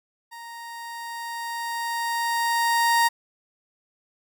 30% pulse tone with level ramp, 932.3 Hz, A#5, in tune, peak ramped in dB -36 to -14 dBFS, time 0.31-3.09 s, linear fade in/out 20 ms, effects none

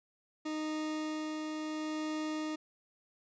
40% pulse tone with tremolo, 309.2 Hz, D#4, 11 cents flat, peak -33 dBFS, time 0.45-2.56 s, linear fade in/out 10 ms, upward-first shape sine, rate 0.72 Hz, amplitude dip 25%, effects resampled to 16000 Hz

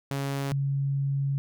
sawtooth / sine tone pair in turn, 138.59 / 138.59 Hz, C#3 / C#3, 0 / 0 cents, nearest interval unison, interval 0 cents, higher neither, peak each -24 dBFS, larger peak neither, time 0.11-0.52 / 0.52-1.38 s, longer second, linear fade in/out 0 ms, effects none

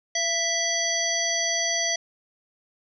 harmonic tone with a mistuned harmonic, 659.3 Hz, E5, in tune, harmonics 1 / 3 / 5 / 7 / 9, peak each -30 / -29 / -31 / -31 / -26 dBFS, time 0.15-1.96 s, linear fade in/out 5 ms, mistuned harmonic 1, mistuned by +42 cents, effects none

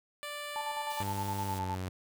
10% pulse tone, 587.3 Hz, D5, in tune, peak -30 dBFS, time 0.23-1.03 s, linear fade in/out 0 ms
sine tone with tremolo, 880 Hz, A5, in tune, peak -33 dBFS, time 0.56-1.75 s, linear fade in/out 0 ms, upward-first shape square, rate 9.7 Hz, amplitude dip 55%
white high-pass noise, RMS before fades -47 dBFS, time 0.9-1.59 s, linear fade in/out 5 ms, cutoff 2500 Hz, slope 96 dB/octave
sawtooth tone with pitch glide, 100 to 92.77 Hz, G2 to F#2, +35 to +5 cents, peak -31 dBFS, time 1-1.89 s, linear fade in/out 5 ms, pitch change -130 cents, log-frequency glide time 1.44-1.63 s
effects none

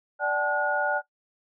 sine tone cluster, 589 / 764 / 863 / 1445 Hz, D5 / G5 / A5 / F#6, +5 / -45 / -34 / -41 cents, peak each -28 / -30 / -31 / -26 dBFS, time 0.19-1.02 s, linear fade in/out 50 ms, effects noise-tail reverb RT60 0.1 s tail -17 dB re dry

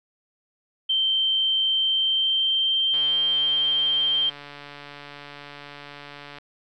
sine tone with pitch glide, 3124 to 3157 Hz, G7 to G7, -7 to +12 cents, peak -19 dBFS, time 0.89-4.3 s, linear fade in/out 10 ms, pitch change +19 cents, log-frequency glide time 1.75-3.62 s
click train, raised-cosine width 0.3 ms, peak -24 dBFS, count 497, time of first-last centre 2.94-6.384 s, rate 144 Hz
effects none

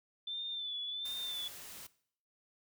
sine tone with vibrato, 3520 Hz, A7, in tune, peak -37 dBFS, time 0.27-1.48 s, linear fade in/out 5 ms, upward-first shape sine, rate 1.4 Hz, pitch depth 53 cents each way
white noise, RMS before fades -49 dBFS, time 1.05-1.87 s, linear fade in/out 5 ms
effects noise-tail reverb RT60 0.6 s tail -19 dB re dry

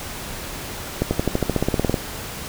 accelerating click train, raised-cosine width 2 ms, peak -5 dBFS, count 15, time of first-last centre 1.02-1.942 s, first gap 90 ms, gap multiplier 0.95, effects pink hiss -32 dBFS RMS until 2.48 s

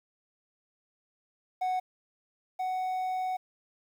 triangle tone pair in turn, 740 / 743.6 Hz, F#5 / F#5, 0 / +8 cents, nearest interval unison, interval 8 cents, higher second, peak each -25 / -27 dBFS, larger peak first, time 1.61-1.8 / 2.59-3.37 s, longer second, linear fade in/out 10 ms, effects 10-bit

